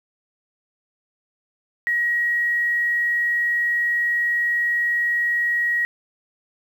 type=tone with quantisation; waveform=sine; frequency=1900 Hz; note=A#6; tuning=33 cents sharp; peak=-18 dBFS; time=1.87-5.85 s; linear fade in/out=0 ms; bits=8; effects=none